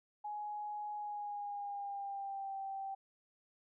sine tone with pitch glide, 836 to 780 Hz, G#5 to G5, +11 to -9 cents, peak -39 dBFS, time 0.24-2.95 s, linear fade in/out 10 ms, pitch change -120 cents, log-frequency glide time 0.95-2.56 s, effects none

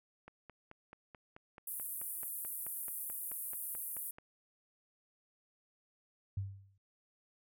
click train, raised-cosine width 0.5 ms, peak -36 dBFS, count 19, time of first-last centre 0.28-4.185 s, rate 4.61 Hz
pink band-pass noise, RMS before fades -42 dBFS, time 1.67-4.11 s, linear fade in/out 5 ms, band 10000 to 16000 Hz, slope 48 dB/octave
sine tone with exponential decay, 98 Hz, G2, in tune, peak -32 dBFS, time 6.37-6.78 s, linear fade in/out 5 ms, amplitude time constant 89 ms
effects none

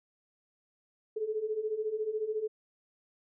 sine beating tone pair, 422.1 / 436.1 Hz, G#4 / A4, +28 / -15 cents, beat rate 14 Hz, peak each -36 / -32 dBFS, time 1.16-2.48 s, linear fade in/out 10 ms, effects none

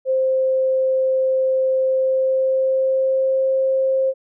sine tone with pitch glide, 524 to 530.1 Hz, C5 to C5, +2 to +23 cents, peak -15 dBFS, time 0.05-4.14 s, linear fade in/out 50 ms, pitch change +21 cents, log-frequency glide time 1.84-3.5 s, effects none

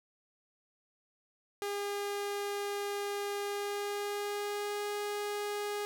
sawtooth tone with pitch glide, 405.6 to 412.7 Hz, G#4 to G#4, -41 to -11 cents, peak -30 dBFS, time 1.62-5.85 s, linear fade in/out 0 ms, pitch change +30 cents, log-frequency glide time 3.41-4.88 s, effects none

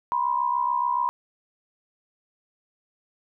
sine tone pair together, 970 / 1037 Hz, B5 / C6, -31 / -16 cents, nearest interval minor second, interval 115 cents, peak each -23 / -26 dBFS, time 0.12-1.09 s, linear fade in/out 0 ms, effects none

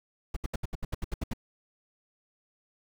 brown noise bursts, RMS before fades -31 dBFS, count 11, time 0.34-1.335 s, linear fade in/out 5 ms, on 25 ms, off 72 ms, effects none

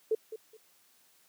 sine tone with echo, 440 Hz, A4, in tune, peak -24 dBFS, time 0.11-0.15 s, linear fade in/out 5 ms, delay 210 ms, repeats 2, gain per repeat -13 dB, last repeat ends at 0.57 s, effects white hiss -65 dBFS RMS until 1.28 s + high-pass 150 Hz 12 dB/octave

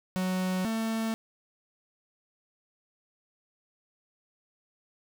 45% pulse tone pair in turn, 185.2 / 223.7 Hz, F#3 / A3, +2 / +29 cents, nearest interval minor third, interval 327 cents, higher second, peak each -27 / -28 dBFS, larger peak first, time 0.16-0.65 / 0.65-1.14 s, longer neither, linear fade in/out 0 ms, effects none

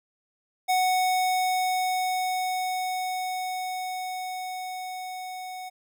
square tone with level ramp, 740 Hz, F#5, in tune, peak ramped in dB -21 to -36 dBFS, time 0.68-5.7 s, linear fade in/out 20 ms, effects none

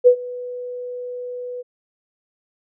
sine tone with ADSR envelope, 493.9 Hz, B4, in tune, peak -5 dBFS, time 0.04-1.63 s, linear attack 30 ms, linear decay 83 ms, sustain -22 dB, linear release 26 ms, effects none

